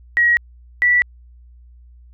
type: tone pair in turn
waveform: sine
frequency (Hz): 1903 / 1957.6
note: A#6 / B6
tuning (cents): +35 / -16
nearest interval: unison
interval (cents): 49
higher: second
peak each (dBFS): -11 / -11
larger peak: neither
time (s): 0.17-0.37 / 0.82-1.02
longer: neither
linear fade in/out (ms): 0
effects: added 60 Hz sine -42 dBFS peak until 2.13 s